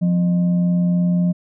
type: tone with frequency modulation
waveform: sine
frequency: 176.7 Hz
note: F3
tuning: 21 cents sharp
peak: -14 dBFS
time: 0.01-1.33 s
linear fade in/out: 20 ms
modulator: 437 Hz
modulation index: 0.25
effects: none